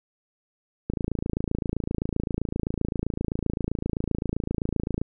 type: click train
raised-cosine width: 3 ms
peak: -13 dBFS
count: 115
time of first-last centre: 0.9-5.016 s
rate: 27.7 Hz
effects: none